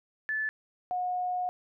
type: tone pair in turn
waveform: sine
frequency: 1740 / 725.1 Hz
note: A6 / F#5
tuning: -20 / -35 cents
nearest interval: octave + minor third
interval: 1515 cents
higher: first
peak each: -28 dBFS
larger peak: neither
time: 0.29-0.49 / 0.91-1.49 s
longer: second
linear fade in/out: 0 ms
effects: none